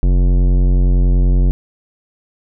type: tone with tanh clipping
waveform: sine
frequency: 45.33 Hz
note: F#1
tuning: 35 cents flat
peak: -11 dBFS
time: 0.03-1.51 s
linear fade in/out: 0 ms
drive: 16 dB
effects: none